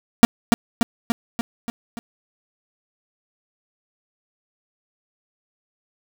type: tone with echo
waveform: 45% pulse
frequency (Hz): 233.1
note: A#3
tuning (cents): 0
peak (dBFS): -5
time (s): 0.23-0.25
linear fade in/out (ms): 0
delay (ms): 290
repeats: 6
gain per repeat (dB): -4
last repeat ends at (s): 1.99
effects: none